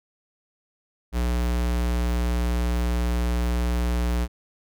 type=tone; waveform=square; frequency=59.9 Hz; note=A#1; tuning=48 cents sharp; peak=-22 dBFS; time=1.12-4.28 s; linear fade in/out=50 ms; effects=none